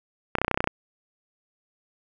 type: clicks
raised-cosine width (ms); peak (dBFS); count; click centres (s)
0.5; -7; 11; 0.353 / 0.385 / 0.416 / 0.447 / 0.481 / 0.513 / 0.544 / 0.575 / 0.605 / 0.642 / 0.674
effects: none